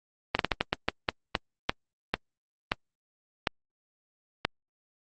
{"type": "slowing click train", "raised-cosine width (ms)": 0.3, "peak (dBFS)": -7, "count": 14, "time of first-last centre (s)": [0.35, 4.45], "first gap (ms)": 42, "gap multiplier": 1.3, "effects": ["Opus 24 kbps"]}